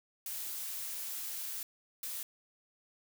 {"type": "noise bursts at uneven times", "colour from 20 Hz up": "blue", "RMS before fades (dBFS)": -40, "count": 2, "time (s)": [[0.26, 1.63], [2.03, 2.23]], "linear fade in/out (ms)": 2, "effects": []}